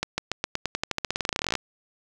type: accelerating click train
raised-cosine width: 0.2 ms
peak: -8 dBFS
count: 27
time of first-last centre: 0.03-1.553 s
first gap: 150 ms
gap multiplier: 0.91
effects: none